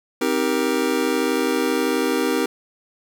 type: chord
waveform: square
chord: C minor seventh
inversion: none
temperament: just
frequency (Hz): 261.6 / 314 / 392.4 / 470.9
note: C4 / Eb4 / G4 / Bb4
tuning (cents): 0 / +16 / +2 / +18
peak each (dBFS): -25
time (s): 0.21-2.46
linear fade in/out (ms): 5
effects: none